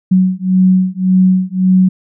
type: beating tone pair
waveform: sine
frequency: 185 / 186.8 Hz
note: F#3 / F#3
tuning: 0 / +17 cents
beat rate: 1.8 Hz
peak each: -11 dBFS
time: 0.11-1.89 s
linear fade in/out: 10 ms
effects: none